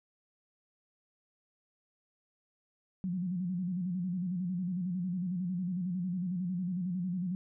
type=tone with vibrato; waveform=sine; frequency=180.4 Hz; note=F#3; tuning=44 cents flat; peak=-31 dBFS; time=3.04-7.35 s; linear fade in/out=0 ms; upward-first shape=square; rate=11 Hz; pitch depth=73 cents each way; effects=none